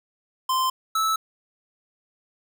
square tone pair in turn, 1039 / 1309.1 Hz, C6 / E6, -12 / -12 cents, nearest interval major third, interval 400 cents, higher second, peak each -21 dBFS, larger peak neither, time 0.49-0.7 / 0.95-1.16 s, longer neither, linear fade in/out 5 ms, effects none

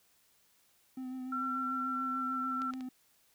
triangle tone with vibrato, 257.2 Hz, C4, 30 cents flat, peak -36 dBFS, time 0.97-2.89 s, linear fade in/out 5 ms, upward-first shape sine, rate 6.8 Hz, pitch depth 22 cents each way
sine tone with pitch glide, 1354 to 1343.9 Hz, E6 to E6, +46 to +33 cents, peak -33 dBFS, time 1.32-2.71 s, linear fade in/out 5 ms, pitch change -13 cents, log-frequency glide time 1.84-2.45 s
clicks, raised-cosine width 0.2 ms, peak -30 / -28 / -33 dBFS, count 3, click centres 2.619 / 2.737 / 2.808 s
effects white hiss -69 dBFS RMS until 3.34 s

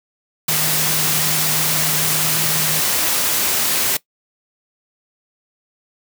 sine tone in noise, 155.9 Hz, D#3, 4 cents sharp, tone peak -26 dBFS, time 0.48-2.8 s, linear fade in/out 5 ms, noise white, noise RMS -18 dBFS, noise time 0.48-3.97 s, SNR -11 dB, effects noise-tail reverb RT60 0.1 s tail -20 dB re dry + high-pass 100 Hz 12 dB/octave

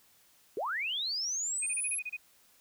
sine linear sweep, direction up, 349.2 to 11175 Hz, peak -31 dBFS, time 0.57-1.99 s, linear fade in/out 2 ms
sine tone bursts, 2489 Hz, D#7, in tune, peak -34 dBFS, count 8, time 1.62-2.169 s, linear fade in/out 10 ms, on 45 ms, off 27 ms
effects white hiss -64 dBFS RMS until 2.6 s

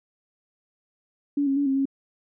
sine tone with pitch steps, 285.6 / 273.1 / 284.5 / 269.2 / 272.8 Hz, D4 / C#4 / C#4 / C4 / C#4, -48 / -26 / +45 / +49 / -28 cents, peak -20 dBFS, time 1.37-1.855 s, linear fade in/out 5 ms, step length 97 ms, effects none

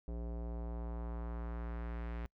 square tone with low-pass filter sweep, 58.2 Hz, A#1, 2 cents flat, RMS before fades -41 dBFS, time 0.08-2.26 s, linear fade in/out 0 ms, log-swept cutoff 530 to 2200 Hz, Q 1.3, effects noise-tail reverb RT60 0.1 s tail -26 dB re dry

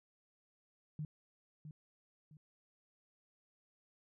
sine tone with echo, 152 Hz, D#3, 40 cents flat, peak -38 dBFS, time 0.99-1.05 s, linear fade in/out 2 ms, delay 660 ms, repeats 2, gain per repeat -9 dB, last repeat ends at 2.37 s, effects none

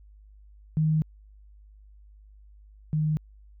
sine tone pair in turn, 156.1 / 153.86 Hz, D#3 / D#3, +6 / -19 cents, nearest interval unison, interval 25 cents, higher first, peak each -20 / -22 dBFS, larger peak first, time 0.77-1.02 / 2.93-3.17 s, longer first, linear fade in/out 0 ms, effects added 51 Hz sine -49 dBFS peak until 3.6 s

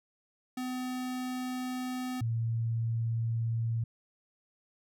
square / sine tone pair in turn, 253.4 / 114.65 Hz, B3 / A#2, +45 / -28 cents, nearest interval octave + major second, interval 1373 cents, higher first, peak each -34 / -28 dBFS, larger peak second, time 0.57-2.21 / 2.21-3.84 s, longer first, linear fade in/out 5 ms, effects none

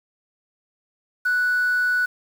sine tone, 1480 Hz, F#6, in tune, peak -16 dBFS, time 1.25-2.06 s, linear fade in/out 10 ms, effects tanh soft clip ceiling -16 dBFS + 7-bit

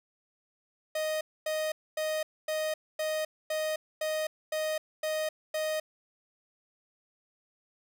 45% pulse tone bursts, 622.3 Hz, D#5, in tune, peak -29 dBFS, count 10, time 0.95-5.8 s, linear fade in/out 5 ms, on 260 ms, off 250 ms, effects none

